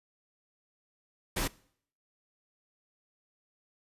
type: noise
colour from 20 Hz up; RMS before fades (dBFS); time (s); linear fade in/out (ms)
pink; -31; 1.36-1.48; 10
effects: noise-tail reverb RT60 0.6 s tail -22 dB re dry + resampled to 32000 Hz